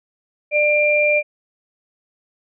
sine tone pair together, 595 / 2380 Hz, D5 / D7, +22 / +22 cents, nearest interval 2 octaves, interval 2400 cents, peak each -16 dBFS, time 0.51-1.23 s, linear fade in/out 50 ms, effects none

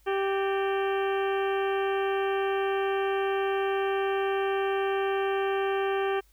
harmonic tone with a mistuned harmonic, 390.9 Hz, G4, 5 cents flat, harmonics 1 / 2 / 3 / 4 / 5 / 6 / 7 / 8, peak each -26 / -32 / -36 / -38 / -40 / -42 / -43 / -44 dBFS, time 0.06-6.21 s, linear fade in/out 20 ms, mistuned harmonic 5, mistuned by -120 cents, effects added 50 Hz sine -59 dBFS peak until 6.32 s + white hiss -66 dBFS RMS until 6.32 s

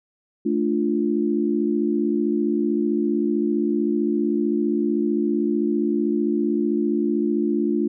sine chord, D minor, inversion second, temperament equal, 220 / 293.7 / 349.2 Hz, A3 / D4 / F4, 0 / 0 / 0 cents, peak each -23 dBFS, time 0.45-7.88 s, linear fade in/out 10 ms, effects none

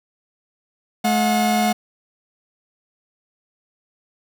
45% pulse tone pair together, 214.5 / 722.1 Hz, A3 / F#5, -44 / -42 cents, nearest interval octave + major sixth, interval 2102 cents, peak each -19 dBFS, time 1.04-1.73 s, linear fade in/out 10 ms, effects none

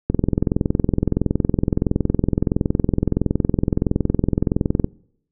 click train, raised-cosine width 3 ms, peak -4 dBFS, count 103, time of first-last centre 0.1-4.844 s, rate 21.5 Hz, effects noise-tail reverb RT60 0.7 s tail -24 dB re dry

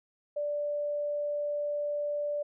sine tone, 586 Hz, D5, 4 cents flat, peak -29 dBFS, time 0.36-2.43 s, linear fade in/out 10 ms, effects none

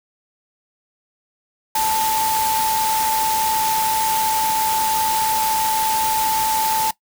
sine tone in noise, 880 Hz, A5, in tune, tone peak -18 dBFS, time 1.75-6.91 s, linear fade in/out 5 ms, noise white, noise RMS -24 dBFS, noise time 1.75-6.91 s, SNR +3 dB, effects noise-tail reverb RT60 0.1 s tail -19 dB re dry

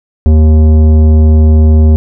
triangle tone with tanh clipping, 77.78 Hz, D#2, in tune, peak -4 dBFS, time 0.26-1.96 s, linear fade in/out 0 ms, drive 17 dB, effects none

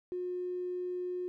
triangle tone with tanh clipping, 360.3 Hz, F#4, 46 cents flat, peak -33 dBFS, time 0.12-1.28 s, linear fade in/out 0 ms, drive 2 dB, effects none

